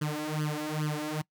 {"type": "tone with flanger", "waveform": "sawtooth", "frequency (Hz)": 152, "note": "D#3", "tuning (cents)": -40, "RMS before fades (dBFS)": -32, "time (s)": [0.01, 1.22], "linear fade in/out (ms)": 10, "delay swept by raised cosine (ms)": [0.63, 3.63], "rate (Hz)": 2.4, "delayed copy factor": 1, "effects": ["noise-tail reverb RT60 0.1 s tail -23 dB re dry"]}